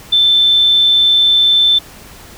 sine tone, 3538 Hz, A7, 9 cents sharp, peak -7 dBFS, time 0.12-1.79 s, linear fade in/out 10 ms, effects pink hiss -37 dBFS RMS until 2.37 s

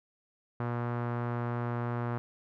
sawtooth tone with low-pass filter, 119.8 Hz, A#2, 48 cents sharp, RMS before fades -33 dBFS, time 0.6-2.18 s, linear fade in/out 0 ms, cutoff 1300 Hz, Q 1.8, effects none

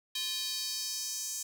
square tone with high-pass filter sweep, 349.5 Hz, F4, 1 cent sharp, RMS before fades -36 dBFS, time 0.15-1.43 s, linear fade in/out 5 ms, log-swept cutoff 3600 to 6700 Hz, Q 2.9, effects none

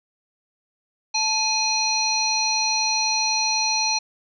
harmonic tone with a mistuned harmonic, 832 Hz, G#5, 3 cents sharp, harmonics 1 / 3 / 5 / 7, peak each -26 / -27 / -23 / -25 dBFS, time 1.14-3.99 s, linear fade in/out 10 ms, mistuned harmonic 1, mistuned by +81 cents, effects none

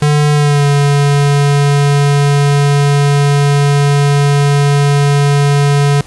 square tone with pitch glide, 148.1 to 142.81 Hz, D3 to D3, +15 to -48 cents, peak -8 dBFS, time 0.02-6.01 s, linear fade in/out 2 ms, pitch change -63 cents, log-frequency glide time 0.33-0.65 s, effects pink hiss -37 dBFS RMS until 6.06 s + resampled to 24000 Hz

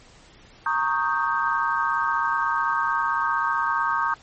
sine chord, Eb dominant seventh, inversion second, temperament equal with one note detuned, 925.9 / 1108.7 / 1244.5 / 1568 Hz, Bb5 / Db6 / Eb6 / G6, -12 / 0 / 0 / 0 cents, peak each -26 dBFS, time 0.66-4.14 s, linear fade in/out 2 ms, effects pink hiss -51 dBFS RMS until 4.22 s + MP3 32 kbps

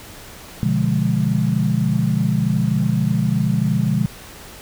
sine chord, B diminished seventh, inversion none, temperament equal, 123.47 / 146.83 / 174.61 / 207.7 Hz, B2 / D3 / F3 / Ab3, 0 / 0 / 0 / 0 cents, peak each -21 dBFS, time 0.63-4.06 s, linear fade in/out 0 ms, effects pink hiss -39 dBFS RMS until 4.61 s

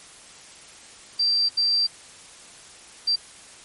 sine tone bursts at uneven times, 4699 Hz, D8, in tune, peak -18 dBFS, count 3, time 1.19-1.49 / 1.57-1.87 / 3.07-3.16 s, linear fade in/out 10 ms, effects white hiss -46 dBFS RMS until 3.64 s + MP3 48 kbps

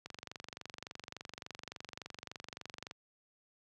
click train, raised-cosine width 0.2 ms, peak -26 dBFS, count 68, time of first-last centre 0.06-2.911 s, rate 23.5 Hz, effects high-pass 80 Hz 12 dB/octave

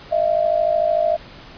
sine tone pair together, 624.6 / 678 Hz, D#5 / E5, +7 / +49 cents, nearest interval minor second, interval 142 cents, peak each -18 dBFS, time 0.11-1.17 s, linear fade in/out 20 ms, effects pink hiss -41 dBFS RMS until 1.57 s + resampled to 11025 Hz

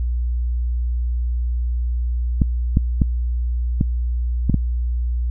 clicks, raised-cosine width 5 ms, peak -3 dBFS, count 6, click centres 2.418 / 2.771 / 3.018 / 3.811 / 4.497 / 4.543 s, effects added 60 Hz sine -18 dBFS peak until 5.3 s

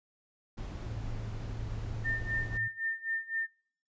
brown noise, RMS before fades -39 dBFS, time 0.57-2.58 s, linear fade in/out 10 ms
sine tone, 110 Hz, A2, in tune, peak -38 dBFS, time 0.86-2.68 s, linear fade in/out 5 ms
sine tone with tremolo, 1807 Hz, A6, 46 cents sharp, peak -29 dBFS, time 2.04-3.47 s, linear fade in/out 20 ms, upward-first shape sine, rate 3.9 Hz, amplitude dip 90%
effects noise-tail reverb RT60 0.6 s tail -26 dB re dry + resampled to 16000 Hz

